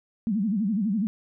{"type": "tone with vibrato", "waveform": "sine", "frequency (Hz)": 207.7, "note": "G#3", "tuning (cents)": 0, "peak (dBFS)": -22, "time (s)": [0.27, 1.07], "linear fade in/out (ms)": 0, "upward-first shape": "sine", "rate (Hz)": 12, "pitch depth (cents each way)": 190, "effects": []}